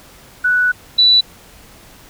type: tone pair in turn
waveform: sine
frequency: 1480 / 3959 Hz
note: F#6 / B7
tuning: 0 / +3 cents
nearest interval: octave + perfect fourth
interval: 1703 cents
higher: second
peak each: -11 / -7 dBFS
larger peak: second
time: 0.44-0.72 / 0.98-1.21 s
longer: first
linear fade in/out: 10 ms
effects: pink hiss -43 dBFS RMS until 2.09 s